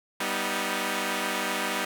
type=chord; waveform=5% pulse; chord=G augmented; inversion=none; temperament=equal with one note detuned; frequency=196 / 246.9 / 314.7 Hz; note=G3 / B3 / D#4; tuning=0 / 0 / +20 cents; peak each=-20 dBFS; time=0.2-1.85 s; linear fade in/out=5 ms; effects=none